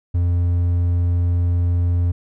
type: tone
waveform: triangle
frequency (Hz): 87.31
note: F2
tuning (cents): 0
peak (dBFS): -13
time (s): 0.14-2.12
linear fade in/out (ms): 10
effects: none